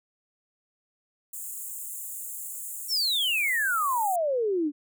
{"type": "high-pass noise", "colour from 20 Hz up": "pink", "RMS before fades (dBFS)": -37, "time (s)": [1.33, 4.16], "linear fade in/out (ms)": 5, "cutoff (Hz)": 7000, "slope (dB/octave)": 96}
{"type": "exponential sweep", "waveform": "sine", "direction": "down", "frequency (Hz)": [5700, 280.8], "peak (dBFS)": -23, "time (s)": [2.88, 4.72], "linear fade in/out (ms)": 50}
{"effects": []}